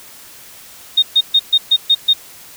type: tone bursts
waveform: sine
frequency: 3698 Hz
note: A#7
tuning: 15 cents flat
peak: -7 dBFS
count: 7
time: 0.97-2.135 s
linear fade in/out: 10 ms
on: 55 ms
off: 130 ms
effects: white hiss -39 dBFS RMS until 2.56 s